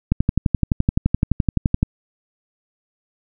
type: click train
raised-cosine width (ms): 5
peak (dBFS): -3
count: 21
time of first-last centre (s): 0.12-1.829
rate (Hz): 11.7
effects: none